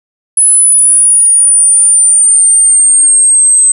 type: exponential sweep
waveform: sine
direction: down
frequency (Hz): 10150 to 8190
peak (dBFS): -3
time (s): 0.37-3.72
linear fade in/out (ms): 5
effects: none